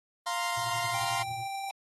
sawtooth chord, F suspended fourth, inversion none, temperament equal, 698.5 / 932.3 / 1046.5 Hz, F5 / Bb5 / C6, 0 / 0 / 0 cents, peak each -30 / -32 / -29 dBFS, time 0.26-1.23 s, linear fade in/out 10 ms
triangle tone with tremolo, 116.54 Hz, A#2, in tune, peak -36 dBFS, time 0.56-1.47 s, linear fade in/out 20 ms, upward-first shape triangle, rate 11 Hz, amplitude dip 90%
square tone, 784 Hz, G5, in tune, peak -35 dBFS, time 0.94-1.71 s, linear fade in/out 2 ms
effects AAC 32 kbps

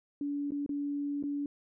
sine tone with dropouts, 286.6 Hz, D4, 42 cents flat, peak -31 dBFS, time 0.21-1.46 s, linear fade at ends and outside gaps 2 ms, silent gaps 0.507-0.519 / 0.663-0.692 / 1.227-1.237 s, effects none

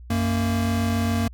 square tone pair together, 92.5 / 230.3 Hz, F#2 / A#3, 0 / -21 cents, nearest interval octave + major third, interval 1579 cents, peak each -24 dBFS, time 0.1-1.28 s, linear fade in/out 5 ms, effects added 60 Hz sine -39 dBFS peak until 1.33 s

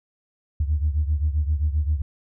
sine beating tone pair, 73.42 / 81.02 Hz, D2 / E2, 0 / -29 cents, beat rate 7.6 Hz, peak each -20 / -24 dBFS, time 0.6-2.02 s, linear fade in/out 5 ms, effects tanh soft clip ceiling -13 dBFS

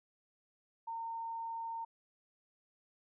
sine tone, 914 Hz, A#5, 34 cents flat, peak -38 dBFS, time 0.87-1.85 s, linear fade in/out 10 ms, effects none

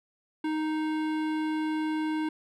sine tone with hard clipping, 311.1 Hz, D#4, in tune, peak -29 dBFS, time 0.44-2.29 s, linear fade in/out 5 ms, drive 16 dB, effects none

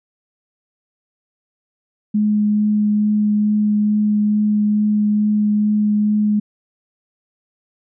sine tone with vibrato, 210 Hz, G#3, 19 cents sharp, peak -13 dBFS, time 2.14-6.4 s, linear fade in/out 10 ms, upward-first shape triangle, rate 2.3 Hz, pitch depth 9 cents each way, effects none

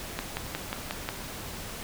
click train, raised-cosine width 0.3 ms, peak -14 dBFS, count 6, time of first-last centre 0.19-1.089 s, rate 5.56 Hz, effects pink hiss -39 dBFS RMS until 1.83 s

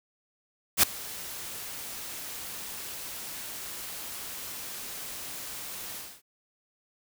white noise with ADSR envelope, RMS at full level -17 dBFS, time 0.77-6.22 s, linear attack 61 ms, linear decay 5 ms, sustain -22 dB, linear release 260 ms, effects none

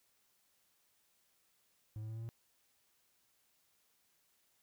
triangle tone with pitch steps, 107.7 / 109.46 / 111.24 / 113.05 / 114.9 Hz, A2 / A2 / A2 / A2 / A#2, -37 / -9 / +19 / +47 / -25 cents, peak -39 dBFS, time 1.96-2.29 s, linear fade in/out 0 ms, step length 66 ms, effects white hiss -75 dBFS RMS until 4.62 s

